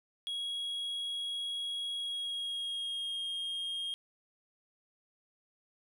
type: tone with pitch glide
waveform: triangle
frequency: 3314 to 3238 Hz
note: G#7 to G#7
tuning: -4 to -45 cents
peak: -33 dBFS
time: 0.27-3.94 s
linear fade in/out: 0 ms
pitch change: -41 cents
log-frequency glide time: 1.95-3.24 s
effects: none